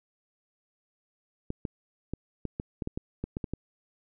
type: clicks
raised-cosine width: 3 ms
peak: -19 dBFS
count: 12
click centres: 1.504 / 1.652 / 2.136 / 2.453 / 2.599 / 2.822 / 2.874 / 2.975 / 3.24 / 3.369 / 3.442 / 3.536 s
effects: none